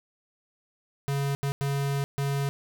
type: tone bursts at uneven times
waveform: square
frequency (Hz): 139.8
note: C#3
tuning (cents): +15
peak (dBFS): -26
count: 4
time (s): 1.08-1.35 / 1.43-1.52 / 1.61-2.04 / 2.18-2.49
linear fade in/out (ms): 0
effects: none